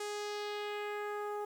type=tone with low-pass filter sweep; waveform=sawtooth; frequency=415.3 Hz; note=G#4; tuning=in tune; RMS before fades=-39 dBFS; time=0-1.45 s; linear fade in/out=5 ms; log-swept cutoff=8700 to 970 Hz; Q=1.6; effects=10-bit